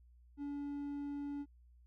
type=tone; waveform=triangle; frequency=286 Hz; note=D4; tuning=46 cents flat; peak=-37 dBFS; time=0.37-1.46 s; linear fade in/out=50 ms; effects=added 60 Hz sine -60 dBFS peak until 1.86 s